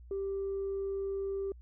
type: tone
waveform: sine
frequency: 392 Hz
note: G4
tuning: in tune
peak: -31 dBFS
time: 0.11-1.52 s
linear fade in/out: 2 ms
effects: tanh soft clip ceiling -29 dBFS + added 60 Hz sine -49 dBFS peak until 1.61 s